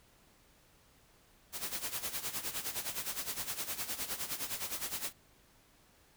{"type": "noise with tremolo", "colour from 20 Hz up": "white", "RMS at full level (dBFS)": -36, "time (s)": [1.52, 5.13], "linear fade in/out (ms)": 50, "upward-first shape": "sine", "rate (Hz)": 9.7, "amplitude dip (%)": 75, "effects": ["pink hiss -65 dBFS RMS until 6.16 s"]}